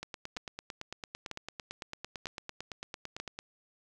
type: two click trains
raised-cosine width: 0.2 ms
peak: -20 / -22 dBFS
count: 4 / 31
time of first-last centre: 0.37-3.2 / 0.03-3.389 s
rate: 1.06 / 8.93 Hz
effects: none